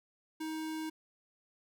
square tone, 315.5 Hz, D#4, 24 cents sharp, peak -37 dBFS, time 0.4-0.9 s, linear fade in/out 10 ms, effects none

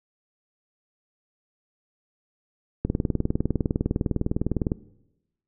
click train, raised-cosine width 3 ms, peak -10 dBFS, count 38, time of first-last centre 2.85-4.719 s, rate 19.8 Hz, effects noise-tail reverb RT60 0.9 s tail -19 dB re dry

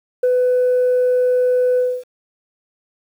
sine tone with ADSR envelope, 500 Hz, B4, 21 cents sharp, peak -9 dBFS, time 0.23-2.04 s, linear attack 7 ms, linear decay 39 ms, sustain -2 dB, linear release 260 ms, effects tanh soft clip ceiling -10 dBFS + 8-bit

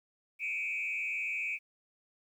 sine tone with frequency modulation, 2418 Hz, D7, 50 cents sharp, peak -31 dBFS, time 0.39-1.59 s, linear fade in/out 50 ms, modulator 85.7 Hz, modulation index 2, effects tanh soft clip ceiling -28 dBFS + 11-bit

